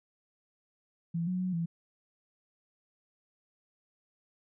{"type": "tone with pitch steps", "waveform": "sine", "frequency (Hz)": [168.1, 182.6, 184, 167.7], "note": ["E3", "F#3", "F#3", "E3"], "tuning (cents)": [34, -23, -9, 30], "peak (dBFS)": -29, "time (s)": [1.14, 1.66], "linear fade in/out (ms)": 10, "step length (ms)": 130, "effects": []}